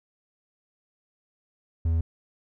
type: tone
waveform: triangle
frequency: 81.9 Hz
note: E2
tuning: 11 cents flat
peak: -19 dBFS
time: 1.85-2.01 s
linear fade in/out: 5 ms
effects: none